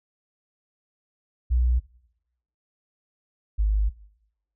sine tone pair in turn, 61.1 / 51.71 Hz, B1 / G#1, -18 / -7 cents, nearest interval minor third, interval 289 cents, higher first, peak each -18 dBFS, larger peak neither, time 1.5-1.8 / 3.58-3.9 s, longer second, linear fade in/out 20 ms, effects noise-tail reverb RT60 0.8 s tail -20 dB re dry

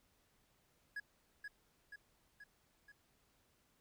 triangle tone with echo, 1671 Hz, G#6, 10 cents sharp, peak -39 dBFS, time 0.96-1 s, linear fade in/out 5 ms, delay 480 ms, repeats 4, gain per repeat -4 dB, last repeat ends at 2.92 s, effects pink hiss -75 dBFS RMS until 3.8 s

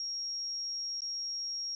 sine tone with dropouts, 5588 Hz, F8, in tune, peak -34 dBFS, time 0-1.75 s, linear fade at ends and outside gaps 1 ms, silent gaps 1.006-1.019 s, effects none

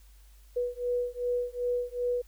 sine beating tone pair, 487.9 / 490.5 Hz, B4 / B4, -21 / -12 cents, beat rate 2.6 Hz, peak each -31 dBFS, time 0.56-2.22 s, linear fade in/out 10 ms, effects added 50 Hz sine -52 dBFS peak until 2.27 s + white hiss -64 dBFS RMS until 2.27 s

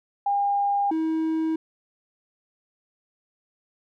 sine / triangle tone pair in turn, 806 / 319.9 Hz, G5 / D#4, +48 / +48 cents, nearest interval octave + major third, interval 1600 cents, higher first, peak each -20 dBFS, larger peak neither, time 0.26-0.91 / 0.91-1.56 s, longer neither, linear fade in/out 5 ms, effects none

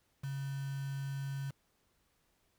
sine tone with quantisation, 137.6 Hz, C#3, 12 cents flat, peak -36 dBFS, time 0.23-1.51 s, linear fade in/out 10 ms, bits 8, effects pink hiss -75 dBFS RMS until 2.58 s

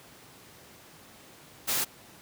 white noise, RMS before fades -28 dBFS, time 1.67-1.85 s, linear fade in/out 20 ms, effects pink hiss -52 dBFS RMS until 2.21 s + high-pass 100 Hz 12 dB/octave

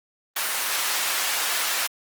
pink high-pass noise, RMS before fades -25 dBFS, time 0.36-1.87 s, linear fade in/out 5 ms, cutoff 1100 Hz, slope 12 dB/octave, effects Opus 24 kbps

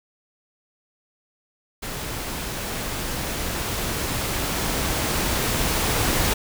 pink noise with level ramp, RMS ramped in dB -31 to -21 dBFS, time 1.82-6.34 s, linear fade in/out 10 ms, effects none

